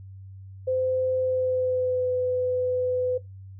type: tone with pitch glide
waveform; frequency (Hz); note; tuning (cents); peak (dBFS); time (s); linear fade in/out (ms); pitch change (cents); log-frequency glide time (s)
sine; 515 to 503.2; C5 to B4; -28 to +32; -22; 0.67-3.18; 10; -40; 1.19-2.11
effects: noise-tail reverb RT60 0.2 s tail -19 dB re dry + added 96 Hz sine -40 dBFS peak until 3.59 s